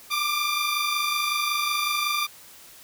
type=tone pair together; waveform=15% pulse; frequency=1174.7 / 1200.1 Hz; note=D6 / D6; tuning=0 / +37 cents; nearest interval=unison; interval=37 cents; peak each=-20 dBFS; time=0.1-2.27 s; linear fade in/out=20 ms; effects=white hiss -48 dBFS RMS until 2.83 s